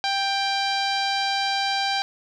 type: tone with low-pass filter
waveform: sawtooth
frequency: 788 Hz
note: G5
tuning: 9 cents sharp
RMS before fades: -24 dBFS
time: 0.04-2.02 s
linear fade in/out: 0 ms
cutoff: 4500 Hz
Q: 3.4
effects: none